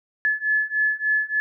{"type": "beating tone pair", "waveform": "sine", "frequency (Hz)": [1718, 1721.4], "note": ["A6", "A6"], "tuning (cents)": [-42, -38], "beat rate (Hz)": 3.4, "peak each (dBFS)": [-23, -22], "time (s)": [0.25, 1.4], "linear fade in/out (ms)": 0, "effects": []}